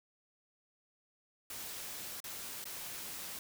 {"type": "noise with dropouts", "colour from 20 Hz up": "white", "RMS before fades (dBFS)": -44, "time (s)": [1.5, 3.39], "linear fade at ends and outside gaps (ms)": 2, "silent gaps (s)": [[2.203, 2.241], [2.642, 2.654]], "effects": []}